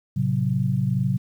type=chord; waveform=sine; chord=F# diminished; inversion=first; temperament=just; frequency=111 / 133.2 / 185 Hz; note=A2 / C3 / F#3; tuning=+16 / +31 / 0 cents; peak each=-26 / -22 / -25 dBFS; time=0.16-1.18 s; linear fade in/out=10 ms; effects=9-bit